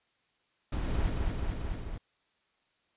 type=noise with echo; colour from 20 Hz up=brown; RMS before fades=-31 dBFS; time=0.72-1.1 s; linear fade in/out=5 ms; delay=220 ms; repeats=4; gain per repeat=-2 dB; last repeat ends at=1.98 s; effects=white hiss -73 dBFS RMS until 2.96 s + resampled to 8000 Hz